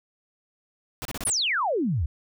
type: noise bursts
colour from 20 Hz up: pink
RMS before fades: -33 dBFS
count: 5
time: 1.02-1.3 s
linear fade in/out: 0 ms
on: 32 ms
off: 30 ms
type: exponential sweep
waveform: sine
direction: down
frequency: 11175 to 65.41 Hz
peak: -22 dBFS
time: 1.25-2.06 s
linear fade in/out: 5 ms
effects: none